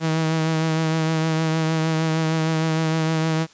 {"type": "tone with vibrato", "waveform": "sawtooth", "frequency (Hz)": 160, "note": "D#3", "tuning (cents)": 49, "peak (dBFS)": -15, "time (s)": [0, 3.47], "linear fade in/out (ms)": 50, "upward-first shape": "triangle", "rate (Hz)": 6.5, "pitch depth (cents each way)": 29, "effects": ["white hiss -51 dBFS RMS until 3.53 s", "resampled to 16000 Hz"]}